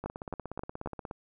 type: two click trains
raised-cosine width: 1 ms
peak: -24 / -20 dBFS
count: 19 / 4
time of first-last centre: 0.04-1.111 / 0.06-0.86 s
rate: 16.8 / 3.75 Hz
effects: none